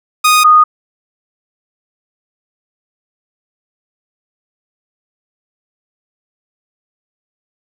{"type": "tone pair in turn", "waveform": ["sawtooth", "sine"], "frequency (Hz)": [1240, 1234.9], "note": ["D#6", "D#6"], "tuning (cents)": [-6, -13], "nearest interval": "unison", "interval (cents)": 7, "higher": "first", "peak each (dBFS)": -3, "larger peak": "neither", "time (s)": [[0.24, 0.44], [0.44, 0.64]], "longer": "neither", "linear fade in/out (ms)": 10, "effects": []}